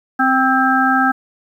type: harmonic tone with a mistuned harmonic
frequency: 261.6 Hz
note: C4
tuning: in tune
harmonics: 1 / 3 / 5 / 6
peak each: -17 / -17 / -17 / -17 dBFS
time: 0.19-1.12 s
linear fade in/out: 10 ms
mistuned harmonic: 6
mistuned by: +27 cents
effects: 8-bit